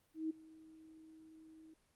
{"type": "tone with ADSR envelope", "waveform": "sine", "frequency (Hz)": 317.6, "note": "D#4", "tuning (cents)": 36, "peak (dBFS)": -34, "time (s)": [0.14, 1.74], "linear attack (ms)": 160, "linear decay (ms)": 13, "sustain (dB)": -22, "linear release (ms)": 6, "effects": ["pink hiss -75 dBFS RMS until 1.95 s", "Opus 32 kbps"]}